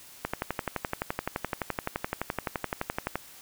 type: click train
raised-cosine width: 0.5 ms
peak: -13 dBFS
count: 35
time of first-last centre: 0.25-3.156 s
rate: 11.7 Hz
effects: white hiss -50 dBFS RMS until 3.41 s